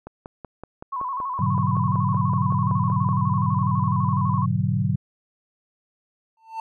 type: click train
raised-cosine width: 1 ms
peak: -22 dBFS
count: 17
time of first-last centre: 0.07-3.089 s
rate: 5.3 Hz
type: tone with vibrato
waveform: sine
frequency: 1046.5 Hz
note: C6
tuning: in tune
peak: -25 dBFS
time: 0.92-4.46 s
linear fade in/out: 10 ms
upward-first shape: square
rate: 12 Hz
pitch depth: 80 cents each way
type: chord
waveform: sine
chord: G# half-diminished seventh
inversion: none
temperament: equal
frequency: 103.83 / 123.47 / 146.83 / 185 Hz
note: G#2 / B2 / D3 / F#3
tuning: 0 / 0 / 0 / 0 cents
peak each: -25 dBFS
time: 1.39-4.96 s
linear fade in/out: 10 ms
type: tone with exponential growth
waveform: triangle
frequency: 895 Hz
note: A5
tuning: 29 cents sharp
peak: -23 dBFS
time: 6.37-6.6 s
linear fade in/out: 2 ms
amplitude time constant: 50 ms
effects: none